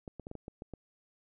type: clicks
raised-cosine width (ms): 2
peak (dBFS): -29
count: 8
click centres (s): 0.078 / 0.197 / 0.269 / 0.314 / 0.353 / 0.481 / 0.621 / 0.737
effects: none